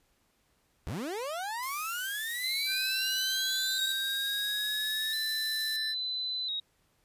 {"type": "linear sweep", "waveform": "30% pulse", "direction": "up", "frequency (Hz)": [58.6, 3893], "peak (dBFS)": -31, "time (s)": [0.87, 3.92], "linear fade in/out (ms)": 0}
{"type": "noise", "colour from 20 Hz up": "violet", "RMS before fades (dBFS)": -38, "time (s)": [1.62, 5.77], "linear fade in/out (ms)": 10}
{"type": "tone with vibrato", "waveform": "sine", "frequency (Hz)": 3900, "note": "B7", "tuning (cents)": -23, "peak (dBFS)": -31, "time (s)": [2.43, 6.6], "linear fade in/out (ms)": 5, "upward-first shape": "square", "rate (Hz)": 0.37, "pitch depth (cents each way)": 51}
{"type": "tone with pitch glide", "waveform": "square", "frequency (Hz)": [1547, 1766.8], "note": ["G6", "A6"], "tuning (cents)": [-23, 7], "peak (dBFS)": -36, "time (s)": [2.66, 5.95], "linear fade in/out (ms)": 50, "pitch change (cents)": 230, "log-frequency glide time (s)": [3.79, 5.12]}
{"effects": ["pink hiss -71 dBFS RMS until 7.04 s", "resampled to 32000 Hz"]}